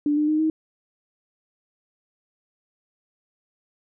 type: tone with pitch steps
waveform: sine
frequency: 293.7 / 300.7 / 307.9 / 315.3 Hz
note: D4 / D4 / D#4 / D#4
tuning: 0 / +41 / -18 / +23 cents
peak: -18 dBFS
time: 0.06-0.5 s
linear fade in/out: 2 ms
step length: 110 ms
effects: none